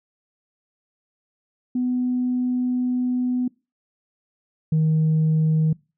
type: tone pair in turn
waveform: sine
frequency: 249.7 / 157.3 Hz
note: B3 / D#3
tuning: +19 / +19 cents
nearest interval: minor sixth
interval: 800 cents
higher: first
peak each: -19 / -14 dBFS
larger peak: second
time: 1.75-3.48 / 4.72-5.73 s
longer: first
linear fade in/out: 5 ms
effects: noise-tail reverb RT60 0.3 s tail -25 dB re dry + tanh soft clip ceiling -14 dBFS